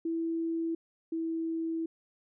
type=tone pair in turn; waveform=sine; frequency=329.6 / 326.9 Hz; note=E4 / E4; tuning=0 / -14 cents; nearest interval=unison; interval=14 cents; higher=first; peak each=-29 / -30 dBFS; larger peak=first; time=0.05-0.75 / 1.12-1.86 s; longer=second; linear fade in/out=5 ms; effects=none